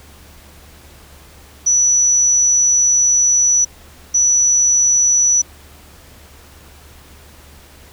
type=tone bursts at uneven times; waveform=sine; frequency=5920 Hz; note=F#8; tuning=in tune; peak=-10 dBFS; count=2; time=1.66-3.65 / 4.14-5.42 s; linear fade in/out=10 ms; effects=added 73 Hz sine -44 dBFS peak until 7.92 s + pink hiss -44 dBFS RMS until 7.92 s